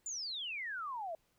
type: exponential sweep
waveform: sine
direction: down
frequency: 7290 to 626 Hz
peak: -38 dBFS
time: 0.06-1.15 s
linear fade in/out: 2 ms
effects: pink hiss -75 dBFS RMS until 1.38 s